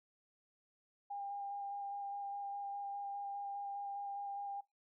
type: tone with vibrato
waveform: sine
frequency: 803 Hz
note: G5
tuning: 41 cents sharp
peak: -40 dBFS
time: 1.1-4.61 s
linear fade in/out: 10 ms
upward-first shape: square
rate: 4.9 Hz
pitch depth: 10 cents each way
effects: noise-tail reverb RT60 0.2 s tail -23 dB re dry